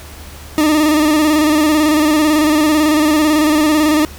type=tone with vibrato; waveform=40% pulse; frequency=305 Hz; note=D#4; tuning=34 cents flat; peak=-9 dBFS; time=0.58-4.05 s; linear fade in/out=0 ms; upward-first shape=square; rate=18 Hz; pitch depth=44 cents each way; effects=added 74 Hz sine -34 dBFS peak until 4.18 s + pink hiss -36 dBFS RMS until 4.18 s